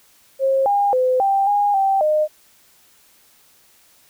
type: tone with pitch steps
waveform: sine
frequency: 537 / 809 / 510 / 786 / 818 / 779 / 612 Hz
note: C5 / G#5 / C5 / G5 / G#5 / G5 / D#5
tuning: +45 / -46 / -44 / +4 / -26 / -11 / -29 cents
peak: -14 dBFS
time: 0.39-2.28 s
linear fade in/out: 50 ms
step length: 270 ms
effects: white hiss -54 dBFS RMS until 4.09 s